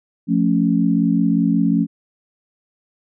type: chord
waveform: sine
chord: F augmented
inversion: none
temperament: equal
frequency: 174.61 / 220 / 277.2 Hz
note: F3 / A3 / C#4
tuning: 0 / 0 / 0 cents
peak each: -18 dBFS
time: 0.27-1.87 s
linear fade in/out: 50 ms
effects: none